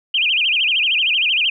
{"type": "tone with vibrato", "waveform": "sine", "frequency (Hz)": 2783, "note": "F7", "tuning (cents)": -7, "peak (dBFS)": -14, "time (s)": [0.14, 1.5], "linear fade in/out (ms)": 5, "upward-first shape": "sine", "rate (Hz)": 13, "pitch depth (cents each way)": 250, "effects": []}